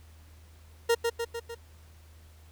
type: tone with echo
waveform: 40% pulse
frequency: 466.2 Hz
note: A#4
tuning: in tune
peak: -20 dBFS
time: 0.89-0.95 s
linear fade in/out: 10 ms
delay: 150 ms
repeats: 4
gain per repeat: -4 dB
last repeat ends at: 1.55 s
effects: added 79 Hz sine -51 dBFS peak until 2.51 s + pink hiss -61 dBFS RMS until 2.51 s